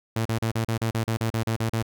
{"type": "tone bursts", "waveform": "sawtooth", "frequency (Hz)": 113, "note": "A2", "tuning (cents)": 47, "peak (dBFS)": -19, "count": 13, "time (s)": [0.16, 1.826], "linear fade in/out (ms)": 5, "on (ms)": 94, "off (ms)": 37, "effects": []}